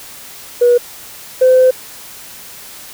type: tone pair in turn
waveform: sine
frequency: 484.2 / 513 Hz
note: B4 / C5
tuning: -34 / -34 cents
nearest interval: minor second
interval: 100 cents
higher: second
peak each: -5 / -4 dBFS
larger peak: second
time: 0.61-0.78 / 1.41-1.71 s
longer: second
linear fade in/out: 10 ms
effects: tanh soft clip ceiling -2 dBFS + white hiss -34 dBFS RMS until 2.93 s